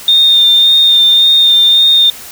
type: tone with vibrato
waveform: sine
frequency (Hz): 3638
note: A#7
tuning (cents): -43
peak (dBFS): -4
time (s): 0.08-2.1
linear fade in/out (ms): 2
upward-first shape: sine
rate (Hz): 1.8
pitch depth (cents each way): 18
effects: white hiss -30 dBFS RMS until 2.31 s